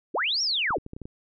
sine linear two-way sweep, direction up then down, 210.7 to 5690 to 210.7 Hz, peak -23 dBFS, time 0.14-0.78 s, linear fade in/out 10 ms, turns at 0.42 s
clicks, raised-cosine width 3 ms, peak -25 dBFS, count 7, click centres 0.707 / 0.783 / 0.864 / 0.934 / 0.965 / 1.017 / 1.055 s
effects none

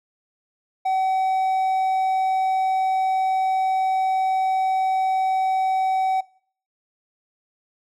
triangle tone, 759 Hz, F#5, 44 cents sharp, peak -17 dBFS, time 0.85-6.21 s, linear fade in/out 10 ms, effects noise-tail reverb RT60 0.5 s tail -21 dB re dry

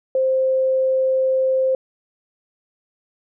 sine tone, 524 Hz, C5, 2 cents sharp, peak -15 dBFS, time 0.15-1.75 s, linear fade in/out 2 ms, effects none

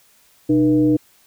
sine tone with frequency modulation, 304.9 Hz, D#4, 35 cents flat, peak -12 dBFS, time 0.49-0.97 s, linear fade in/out 10 ms, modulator 177 Hz, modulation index 0.62, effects white hiss -55 dBFS RMS until 1.26 s

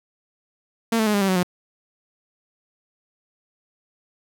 sawtooth tone with pitch steps, 228.2 / 219.2 / 210.5 / 202.1 / 194.12 / 186.43 / 179.04 Hz, A#3 / A3 / G#3 / G#3 / G3 / F#3 / F3, -37 / -6 / +24 / -47 / -17 / +13 / +43 cents, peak -14 dBFS, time 0.92-1.431 s, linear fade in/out 5 ms, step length 73 ms, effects none

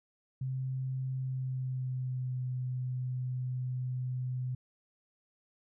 sine tone with pitch glide, 130.81 to 126.87 Hz, C3 to B2, 0 to +47 cents, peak -32 dBFS, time 0.41-4.55 s, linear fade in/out 5 ms, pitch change -53 cents, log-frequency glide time 1.16-2.44 s, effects none

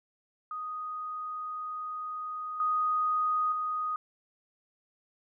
sine tone with level steps, 1244.5 Hz, D#6, in tune, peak -34 / -25 / -29 dBFS, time 0.51-3.96 s, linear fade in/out 2 ms, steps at 2.6 / 3.52 s, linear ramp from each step 2 ms, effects none

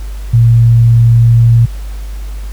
sine tone, 116.54 Hz, A#2, in tune, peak -3 dBFS, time 0.33-1.66 s, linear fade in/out 10 ms, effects added 50 Hz sine -19 dBFS peak until 2.52 s + pink hiss -38 dBFS RMS until 2.52 s

